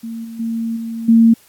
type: tone with level steps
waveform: sine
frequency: 228.1 Hz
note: A#3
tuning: 37 cents flat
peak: -24 / -28 / -18 / -22 / -6 dBFS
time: 0.03-1.34 s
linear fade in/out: 10 ms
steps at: 0.24 / 0.39 / 0.76 / 1.08 s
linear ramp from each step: 10 ms
effects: white hiss -50 dBFS RMS until 1.48 s + AAC 64 kbps